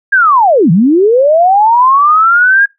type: linear two-way sweep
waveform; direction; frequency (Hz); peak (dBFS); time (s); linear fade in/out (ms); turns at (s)
sine; down then up; 1644 to 150.6 to 1644; -4; 0.12-2.66; 10; 0.71
effects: noise-tail reverb RT60 0.2 s tail -23 dB re dry